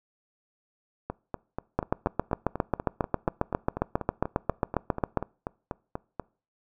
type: two click trains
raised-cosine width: 1 ms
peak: -17 / -9 dBFS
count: 22 / 26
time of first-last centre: 1.1-6.197 / 1.79-5.173 s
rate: 4.12 / 7.39 Hz
effects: noise-tail reverb RT60 0.4 s tail -24 dB re dry